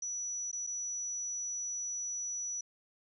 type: tone with dropouts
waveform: sine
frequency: 5900 Hz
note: F#8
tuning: 6 cents flat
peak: -35 dBFS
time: 0.02-2.61 s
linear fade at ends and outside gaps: 5 ms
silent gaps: 0.515-0.528 / 0.667-0.671 s
effects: none